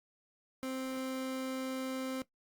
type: tone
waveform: 30% pulse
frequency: 261.6 Hz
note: C4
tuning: in tune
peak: -33 dBFS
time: 0.63-2.22 s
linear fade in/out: 0 ms
effects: noise-tail reverb RT60 0.1 s tail -17 dB re dry + Opus 48 kbps